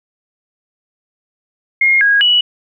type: tone with pitch steps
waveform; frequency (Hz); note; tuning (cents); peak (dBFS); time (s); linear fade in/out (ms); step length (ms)
sine; 2139 / 1642 / 2939; C7 / G#6 / F#7; +38 / -20 / -12; -8; 1.81-2.41; 5; 200
effects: none